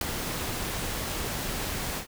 pink noise with ADSR envelope, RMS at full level -23 dBFS, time 0.01-2.07 s, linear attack 4 ms, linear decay 5 ms, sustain -9 dB, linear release 97 ms, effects none

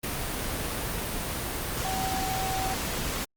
sine tone in noise, 762 Hz, G5, 49 cents flat, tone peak -30 dBFS, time 1.84-2.74 s, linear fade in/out 10 ms, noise pink, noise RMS -31 dBFS, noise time 0.03-3.25 s, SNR -2 dB, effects Opus 32 kbps

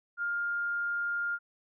sine tone, 1407 Hz, F6, 12 cents sharp, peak -29 dBFS, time 0.17-1.39 s, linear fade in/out 50 ms, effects none

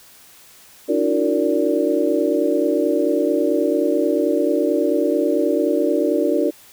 sine tone cluster, 290.3 / 319.5 / 363.8 / 461.7 / 579 Hz, D4 / D#4 / F#4 / A#4 / D5, -20 / +46 / -29 / -17 / -25 cents, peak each -22 dBFS, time 0.88-6.51 s, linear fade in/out 20 ms, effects white hiss -47 dBFS RMS until 6.72 s

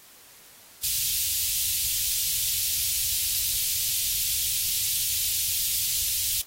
white band-stop noise, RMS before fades -26 dBFS, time 0.83-6.42 s, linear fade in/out 10 ms, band 110 to 2900 Hz, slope 24 dB/octave, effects white hiss -51 dBFS RMS until 6.46 s + AAC 48 kbps

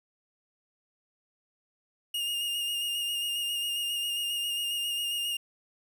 45% pulse tone with vibrato, 2836 Hz, F7, 26 cents sharp, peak -29 dBFS, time 2.14-5.37 s, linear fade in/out 5 ms, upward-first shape square, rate 7.4 Hz, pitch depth 19 cents each way, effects none

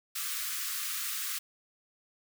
white high-pass noise, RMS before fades -35 dBFS, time 0.15-1.39 s, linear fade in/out 10 ms, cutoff 1100 Hz, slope 96 dB/octave, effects none

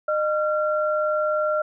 sine tone pair together, 611 / 1371.6 Hz, D#5 / F6, -32 / -32 cents, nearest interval octave + major second, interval 1400 cents, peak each -21 / -25 dBFS, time 0.08-1.62 s, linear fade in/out 5 ms, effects none

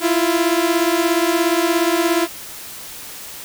sawtooth beating tone pair, 329.6 / 346.6 Hz, E4 / F4, 0 / -13 cents, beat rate 17 Hz, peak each -14 dBFS, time 0-2.28 s, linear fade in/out 50 ms, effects white hiss -34 dBFS RMS until 3.44 s

